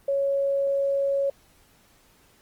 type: tone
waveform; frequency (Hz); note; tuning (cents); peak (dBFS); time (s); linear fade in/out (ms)
sine; 554.4; C#5; 0; -21; 0.08-1.3; 5
effects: pink hiss -59 dBFS RMS until 2.41 s + Opus 24 kbps